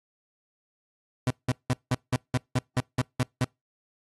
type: tone bursts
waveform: 30% pulse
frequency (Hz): 125.8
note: B2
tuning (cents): +32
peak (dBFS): -19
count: 11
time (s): 1.27-3.444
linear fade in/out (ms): 2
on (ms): 34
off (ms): 180
effects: noise-tail reverb RT60 0.2 s tail -26 dB re dry + AAC 32 kbps